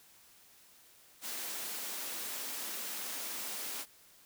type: high-pass noise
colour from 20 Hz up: white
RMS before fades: -40 dBFS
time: 1.21-3.86 s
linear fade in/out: 50 ms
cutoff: 190 Hz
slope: 96 dB/octave
effects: white hiss -61 dBFS RMS until 4.25 s